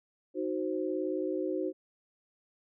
sine chord, C diminished, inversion first, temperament equal, 311.1 / 370 / 523.3 Hz, Eb4 / Gb4 / C5, 0 / 0 / 0 cents, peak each -34 / -33 / -36 dBFS, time 0.34-1.73 s, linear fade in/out 50 ms, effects none

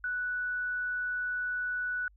sine tone, 1480 Hz, F#6, in tune, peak -30 dBFS, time 0.04-2.08 s, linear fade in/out 2 ms, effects added 50 Hz sine -57 dBFS peak until 2.16 s

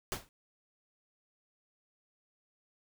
pink noise with exponential decay, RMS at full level -32 dBFS, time 0.12-0.29 s, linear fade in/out 0 ms, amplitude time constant 36 ms, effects none

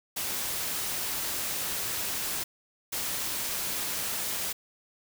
white noise bursts at uneven times, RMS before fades -32 dBFS, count 2, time 0.16-2.44 / 2.92-4.53 s, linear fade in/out 10 ms, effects none

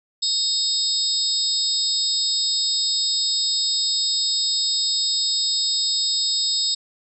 sine tone cluster, 3723 / 4251 / 4544 / 5070 / 7730 Hz, A#7 / C8 / C#8 / D#8 / B8, -3 / +27 / +42 / +32 / -38 cents, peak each -25 / -30 / -29 / -22 / -28 dBFS, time 0.22-6.75 s, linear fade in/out 10 ms, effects none

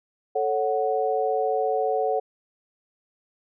sine chord, F# minor, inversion first, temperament equal, 440 / 554.4 / 740 Hz, A4 / C#5 / F#5, 0 / 0 / 0 cents, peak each -25 / -27 / -25 dBFS, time 0.35-2.2 s, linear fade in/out 10 ms, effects none

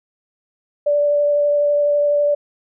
sine tone with vibrato, 583 Hz, D5, 13 cents flat, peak -13 dBFS, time 0.86-2.35 s, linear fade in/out 10 ms, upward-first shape sine, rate 12 Hz, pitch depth 9 cents each way, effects none

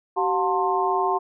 sine tone cluster, 381.6 / 718 / 895 / 1057 Hz, G4 / F5 / A5 / C6, -47 / +48 / +29 / +17 cents, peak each -25 dBFS, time 0.16-1.19 s, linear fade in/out 20 ms, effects none

